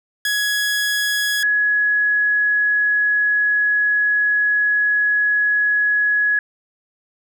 sawtooth / sine tone pair in turn, 1675 / 1681.4 Hz, G#6 / G#6, +14 / +21 cents, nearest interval unison, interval 7 cents, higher second, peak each -14 dBFS, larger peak neither, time 0.25-1.43 / 1.43-6.39 s, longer second, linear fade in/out 2 ms, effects none

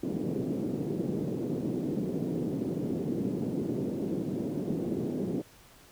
white band-pass noise, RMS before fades -32 dBFS, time 0.03-5.42 s, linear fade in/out 5 ms, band 140 to 370 Hz, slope 24 dB/octave, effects pink hiss -56 dBFS RMS until 5.91 s

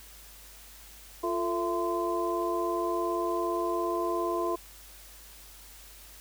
sine tone cluster, 348.2 / 445.6 / 670 / 1030 Hz, F4 / A4 / E5 / C6, -5 / +22 / +28 / -28 cents, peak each -30 / -36 / -34 / -32 dBFS, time 1.23-4.56 s, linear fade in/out 10 ms, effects added 50 Hz sine -53 dBFS peak until 6.2 s + white hiss -51 dBFS RMS until 6.2 s

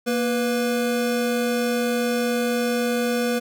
square tone pair together, 235.1 / 491.4 Hz, A#3 / B4, +15 / -9 cents, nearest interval octave + minor second, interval 1276 cents, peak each -24 dBFS, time 0.06-3.4 s, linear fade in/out 20 ms, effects none

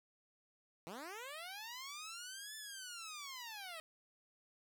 10% pulse linear two-way sweep, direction up then down, 155.56 to 1760 to 621 Hz, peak -38 dBFS, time 0.87-3.8 s, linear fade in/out 0 ms, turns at 2.56 s, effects none

